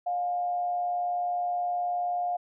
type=tone with frequency modulation; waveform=sine; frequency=710 Hz; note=F5; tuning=28 cents sharp; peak=-26 dBFS; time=0.06-2.37 s; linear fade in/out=10 ms; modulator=121 Hz; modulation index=0.27; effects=none